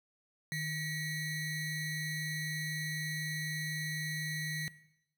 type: ring-modulated tone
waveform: square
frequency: 1036 Hz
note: C6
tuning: 17 cents flat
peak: -32 dBFS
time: 0.52-4.68 s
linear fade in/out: 0 ms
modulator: 882 Hz
effects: noise-tail reverb RT60 0.8 s tail -18 dB re dry